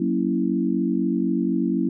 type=chord; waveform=sine; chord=F# dominant seventh; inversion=none; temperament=equal; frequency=185 / 233.1 / 277.2 / 329.6 Hz; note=F#3 / A#3 / C#4 / E4; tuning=0 / 0 / 0 / 0 cents; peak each=-25 dBFS; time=0-1.89 s; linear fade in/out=5 ms; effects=none